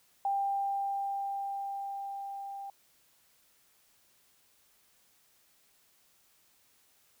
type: tone with level ramp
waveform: sine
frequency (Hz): 793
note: G5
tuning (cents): +20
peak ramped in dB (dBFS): -27 to -39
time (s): 0.25-2.7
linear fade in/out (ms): 2
effects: white hiss -67 dBFS RMS until 7.2 s